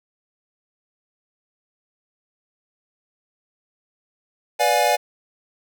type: chord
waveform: square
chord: B diminished seventh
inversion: none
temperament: equal with one note detuned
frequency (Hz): 493.9 / 587.3 / 712.7 / 830.6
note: B4 / D5 / F5 / Ab5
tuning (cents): 0 / 0 / +35 / 0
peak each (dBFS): -26 / -22 / -21 / -22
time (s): 4.59-4.97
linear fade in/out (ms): 20
effects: none